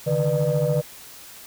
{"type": "tone cluster", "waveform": "sine", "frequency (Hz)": [141.3, 155.2, 490.2, 597], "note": ["C#3", "D#3", "B4", "D5"], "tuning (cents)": [34, -4, -13, 28], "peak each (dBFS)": -23, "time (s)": [0.06, 0.82], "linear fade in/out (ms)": 20, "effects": ["tanh soft clip ceiling -13 dBFS", "white hiss -43 dBFS RMS until 1.46 s"]}